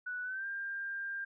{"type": "tone with pitch glide", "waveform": "sine", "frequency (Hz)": [1480, 1595.4], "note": ["F#6", "G6"], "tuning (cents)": [0, 30], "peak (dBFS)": -36, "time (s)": [0.06, 1.25], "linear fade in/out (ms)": 10, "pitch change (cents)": 130, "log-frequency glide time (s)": [0.23, 0.46], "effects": []}